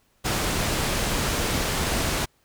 pink low-pass noise, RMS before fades -25 dBFS, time 0.24-2.26 s, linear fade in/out 20 ms, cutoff 11000 Hz, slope 12 dB/octave, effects pink hiss -65 dBFS RMS until 2.44 s

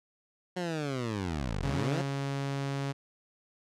15% pulse linear two-way sweep, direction down then up, 184 to 38.89 to 184 Hz, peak -25 dBFS, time 0.56-2.02 s, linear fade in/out 10 ms, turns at 1.64 s
sawtooth tone, 138.59 Hz, C#3, in tune, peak -27 dBFS, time 1.62-2.93 s, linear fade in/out 20 ms
effects low-pass 7000 Hz 12 dB/octave

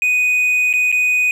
triangle tone with dropouts, 2489 Hz, D#7, in tune, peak -11 dBFS, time 0.02-1.31 s, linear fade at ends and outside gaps 1 ms, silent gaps 0.729-0.737 / 0.917-0.925 s, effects none

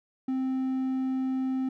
triangle tone, 261.6 Hz, C4, in tune, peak -24 dBFS, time 0.28-1.69 s, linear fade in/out 5 ms, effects none

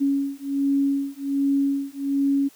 sine beating tone pair, 277.2 / 278.5 Hz, C#4 / C#4, 0 / +8 cents, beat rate 1.3 Hz, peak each -23 dBFS, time 0-2.49 s, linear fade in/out 20 ms, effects white hiss -53 dBFS RMS until 2.55 s + high-pass 100 Hz 12 dB/octave

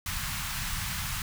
pink band-stop noise, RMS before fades -33 dBFS, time 0.06-1.22 s, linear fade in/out 2 ms, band 170 to 1000 Hz, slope 24 dB/octave, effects none

